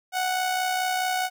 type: tone with amplitude modulation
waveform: sawtooth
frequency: 740 Hz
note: F#5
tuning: in tune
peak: -18 dBFS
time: 0.12-1.3 s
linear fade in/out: 50 ms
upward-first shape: sine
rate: 64.7 Hz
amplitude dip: 40%
effects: none